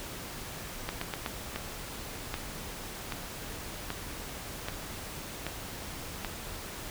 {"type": "two click trains", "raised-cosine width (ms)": 0.3, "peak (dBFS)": [-17, -16], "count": [7, 4], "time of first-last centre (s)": [[1.56, 6.248], [0.89, 1.262]], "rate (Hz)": [1.28, 8.07], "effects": ["pink hiss -41 dBFS RMS until 6.9 s"]}